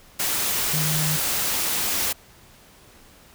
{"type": "tone in noise", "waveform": "sine", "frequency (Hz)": 153.9, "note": "D#3", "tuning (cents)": -19, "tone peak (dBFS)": -24, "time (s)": [0.73, 1.17], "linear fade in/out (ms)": 10, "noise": "white", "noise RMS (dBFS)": -24, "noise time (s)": [0.19, 2.13], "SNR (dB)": -3, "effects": ["pink hiss -51 dBFS RMS until 3.34 s"]}